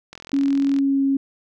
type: click train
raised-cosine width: 0.2 ms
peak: -20 dBFS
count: 29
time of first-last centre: 0.13-0.787 s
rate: 42.6 Hz
type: tone with pitch glide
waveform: sine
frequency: 277.2 to 273.4 Hz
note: C#4 to C#4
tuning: 0 to -24 cents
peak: -16 dBFS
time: 0.33-1.17 s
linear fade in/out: 5 ms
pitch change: -24 cents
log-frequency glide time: 0.69-1.04 s
effects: none